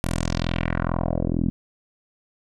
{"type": "tone with low-pass filter sweep", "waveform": "10% pulse", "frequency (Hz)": 42.25, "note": "E1", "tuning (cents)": 43, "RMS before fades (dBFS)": -24, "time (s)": [0.04, 1.5], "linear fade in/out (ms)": 0, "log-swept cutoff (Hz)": [12000, 230], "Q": 2.4, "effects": []}